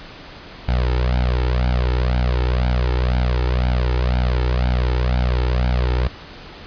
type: tone with flanger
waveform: sawtooth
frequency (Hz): 61.74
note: B1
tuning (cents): 0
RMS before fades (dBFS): -18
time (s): 0.68-6.08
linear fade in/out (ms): 5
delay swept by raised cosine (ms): 1.3 to 2.28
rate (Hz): 2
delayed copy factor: +1
effects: pink hiss -38 dBFS RMS until 6.66 s + resampled to 11025 Hz